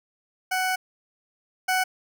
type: tone pair in turn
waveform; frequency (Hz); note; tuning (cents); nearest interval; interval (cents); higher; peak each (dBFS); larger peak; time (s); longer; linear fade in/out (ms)
20% pulse; 745 / 745; F#5 / F#5; +12 / +12; unison; 0; neither; -18 / -16; second; 0.51-0.76 / 1.68-1.84; first; 10
effects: none